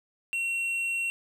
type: tone with tanh clipping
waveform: sine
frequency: 2730 Hz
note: F7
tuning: 40 cents flat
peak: -28 dBFS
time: 0.33-1.1 s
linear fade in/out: 0 ms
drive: 6 dB
effects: none